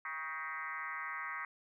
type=tone with frequency modulation; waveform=sine; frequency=1568 Hz; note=G6; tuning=in tune; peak=-38 dBFS; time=0.05-1.45 s; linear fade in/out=2 ms; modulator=153 Hz; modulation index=3.6; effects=13-bit